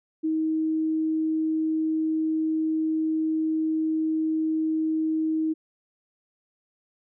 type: tone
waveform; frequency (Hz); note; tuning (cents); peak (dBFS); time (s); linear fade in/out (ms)
sine; 316.3; D#4; +29; -22; 0.23-5.54; 20
effects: none